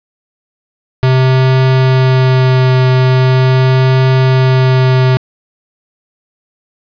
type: tone with vibrato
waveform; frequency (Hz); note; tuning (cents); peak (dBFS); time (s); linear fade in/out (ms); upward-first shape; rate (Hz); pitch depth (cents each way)
square; 129.8; C3; -13; -7; 1.03-5.17; 0; triangle; 0.41; 13
effects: resampled to 11025 Hz + 8-bit